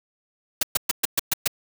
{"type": "noise bursts", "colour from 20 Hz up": "white", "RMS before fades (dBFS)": -20, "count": 7, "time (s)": [0.61, 1.477], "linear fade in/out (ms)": 5, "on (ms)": 21, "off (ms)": 120, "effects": []}